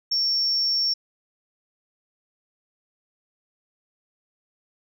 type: tone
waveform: sine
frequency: 5470 Hz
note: F8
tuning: 37 cents flat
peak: -19 dBFS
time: 0.11-0.94 s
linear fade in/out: 10 ms
effects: tanh soft clip ceiling -15 dBFS